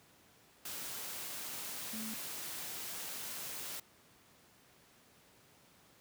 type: tone in noise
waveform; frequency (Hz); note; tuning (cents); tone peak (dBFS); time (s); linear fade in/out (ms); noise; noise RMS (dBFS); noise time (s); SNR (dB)
sine; 220; A3; 0; -42; 1.93-2.14; 5; white; -43; 0.65-3.8; -2
effects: pink hiss -64 dBFS RMS until 6 s + high-pass 100 Hz 12 dB/octave